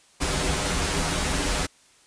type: noise with comb filter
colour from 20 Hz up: pink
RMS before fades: -25 dBFS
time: 0.2-1.67 s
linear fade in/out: 20 ms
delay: 9 ms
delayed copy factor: -0.95
effects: white hiss -57 dBFS RMS until 2.06 s + resampled to 22050 Hz